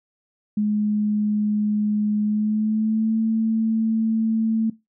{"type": "tone with pitch glide", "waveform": "sine", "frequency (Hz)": [210.1, 222.6], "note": ["G#3", "A3"], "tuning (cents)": [20, 20], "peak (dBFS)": -18, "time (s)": [0.57, 4.7], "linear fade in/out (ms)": 5, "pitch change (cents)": 100, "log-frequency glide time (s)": [2.23, 3.18], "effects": ["noise-tail reverb RT60 0.2 s tail -19 dB re dry"]}